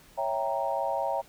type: chord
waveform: sine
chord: C# diminished seventh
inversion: none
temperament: equal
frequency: 554.4 / 659.3 / 784 / 932.3 Hz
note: C#5 / E5 / G5 / Bb5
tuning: 0 / 0 / 0 / 0 cents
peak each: -32 dBFS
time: 0.17-1.22 s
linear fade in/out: 20 ms
effects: pink hiss -56 dBFS RMS until 1.28 s